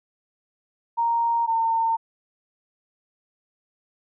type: tone pair in turn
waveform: sine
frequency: 931 / 908.2 Hz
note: A#5 / A#5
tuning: -2 / -45 cents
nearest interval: unison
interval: 43 cents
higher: first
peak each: -19 dBFS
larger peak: neither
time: 0.97-1.47 / 1.47-1.97 s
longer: neither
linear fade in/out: 20 ms
effects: none